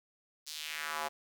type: tone with high-pass filter sweep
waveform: square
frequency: 77 Hz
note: D#2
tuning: 17 cents flat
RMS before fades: -39 dBFS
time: 0.46-1.09 s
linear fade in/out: 20 ms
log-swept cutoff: 5100 to 730 Hz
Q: 1.9
effects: none